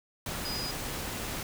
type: tone in noise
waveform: sine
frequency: 4943 Hz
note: D#8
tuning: 12 cents flat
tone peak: -35 dBFS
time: 0.45-0.71 s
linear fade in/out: 2 ms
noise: pink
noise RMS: -36 dBFS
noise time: 0.26-1.43 s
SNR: -2 dB
effects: none